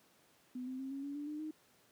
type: tone with pitch steps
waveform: sine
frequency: 251.1 / 258.8 / 266.6 / 274.8 / 283.2 / 291.8 / 300.7 / 309.9 Hz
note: B3 / C4 / C4 / C#4 / C#4 / D4 / D4 / D#4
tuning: +29 / -19 / +33 / -15 / +37 / -11 / +41 / -7 cents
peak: -39 dBFS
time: 0.55-1.51 s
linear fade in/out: 5 ms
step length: 120 ms
effects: pink hiss -68 dBFS RMS until 1.91 s + high-pass 150 Hz 12 dB/octave